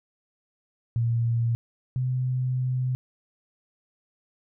sine tone pair in turn, 116.7 / 127.59 Hz, A#2 / C3, +2 / -43 cents, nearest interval major second, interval 155 cents, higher second, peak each -21 / -23 dBFS, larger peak first, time 0.96-1.55 / 1.96-2.95 s, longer second, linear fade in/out 0 ms, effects none

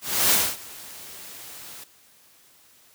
white noise with ADSR envelope, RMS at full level -18 dBFS, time 0.01-1.84 s, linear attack 300 ms, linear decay 250 ms, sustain -23 dB, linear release 5 ms, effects white hiss -56 dBFS RMS until 2.94 s + high-pass 60 Hz 12 dB/octave

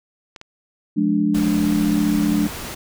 clicks, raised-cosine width 0.2 ms, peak -20 dBFS, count 2, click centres 0.362 / 0.414 s
sine chord, D diminished, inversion first, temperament just, 176.2 / 211.4 / 293.7 Hz, F3 / Ab3 / D4, +16 / +31 / 0 cents, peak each -23 / -19 / -19 dBFS, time 0.96-2.48 s, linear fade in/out 20 ms
pink noise, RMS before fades -31 dBFS, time 1.34-2.75 s, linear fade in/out 10 ms
effects none

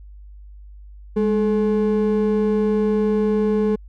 triangle ring-modulated tone, 318.5 Hz, D#4, 41 cents sharp, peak -11 dBFS, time 1.16-3.76 s, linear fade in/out 10 ms, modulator 113 Hz, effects added 50 Hz sine -38 dBFS peak until 3.88 s

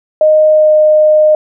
sine tone with pitch glide, 618 to 613.7 Hz, D#5 to D#5, -12 to -24 cents, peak -4 dBFS, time 0.21-1.35 s, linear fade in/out 2 ms, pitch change -12 cents, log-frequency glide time 0.5-0.74 s, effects none

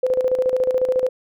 sine tone with tremolo, 511 Hz, C5, 41 cents flat, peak -14 dBFS, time 0.03-1.09 s, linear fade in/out 5 ms, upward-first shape square, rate 14 Hz, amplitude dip 60%, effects none

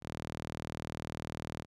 sawtooth tone with high-pass filter, 40 Hz, D#1, 49 cents sharp, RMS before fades -43 dBFS, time 0.01-1.66 s, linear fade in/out 50 ms, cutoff 110 Hz, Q 0.76, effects low-pass 10000 Hz 12 dB/octave

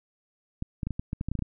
clicks, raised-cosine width 5 ms, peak -18 dBFS, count 12, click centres 0.624 / 0.832 / 0.87 / 0.907 / 0.995 / 1.131 / 1.211 / 1.286 / 1.316 / 1.353 / 1.391 / 1.423 s, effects none

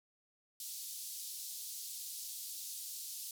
white band-pass noise, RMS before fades -45 dBFS, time 0.6-3.31 s, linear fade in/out 2 ms, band 3900 to 15000 Hz, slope 24 dB/octave, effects none

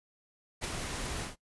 pink noise with ADSR envelope, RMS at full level -32 dBFS, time 0.61-1.36 s, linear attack 34 ms, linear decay 12 ms, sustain -5 dB, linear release 130 ms, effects noise-tail reverb RT60 0.1 s tail -18 dB re dry + resampled to 24000 Hz

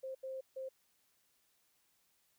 sine tone bursts at uneven times, 527 Hz, C5, 12 cents sharp, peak -40 dBFS, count 3, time 0.03-0.15 / 0.23-0.41 / 0.56-0.69 s, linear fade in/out 10 ms, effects white hiss -75 dBFS RMS until 2.38 s

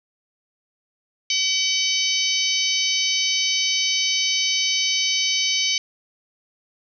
harmonic tone, 760 Hz, F#5, 46 cents sharp, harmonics 3 / 4 / 5 / 6 / 7 / 8, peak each -26 / -24 / -28 / -26 / -28 / -26 dBFS, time 1.3-5.78 s, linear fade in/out 2 ms, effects none

